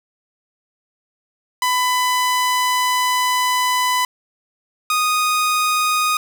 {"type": "tone pair in turn", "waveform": "sawtooth", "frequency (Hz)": [1000, 1240.5], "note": ["B5", "D#6"], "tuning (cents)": [21, -6], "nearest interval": "major third", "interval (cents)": 373, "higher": "second", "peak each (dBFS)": -12, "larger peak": "neither", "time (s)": [[1.62, 4.05], [4.9, 6.17]], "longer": "first", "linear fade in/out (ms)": 2, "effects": []}